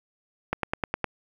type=click train; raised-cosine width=0.5 ms; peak=-10 dBFS; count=6; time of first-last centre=0.53-1.043 s; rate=9.75 Hz; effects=8-bit